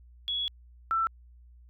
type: tone pair in turn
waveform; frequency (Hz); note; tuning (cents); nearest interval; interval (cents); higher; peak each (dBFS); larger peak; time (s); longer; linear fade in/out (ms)
sine; 3363 / 1334.6; G#7 / E6; +21 / +21; octave + major third; 1600; first; -28 / -24; second; 0.28-0.48 / 0.91-1.07; first; 0
effects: added 60 Hz sine -51 dBFS peak until 1.69 s